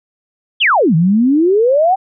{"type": "exponential two-way sweep", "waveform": "sine", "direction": "down then up", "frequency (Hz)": [3520, 154.2, 789], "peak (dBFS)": -8, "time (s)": [0.6, 1.96], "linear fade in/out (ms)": 20, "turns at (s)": 0.95, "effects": []}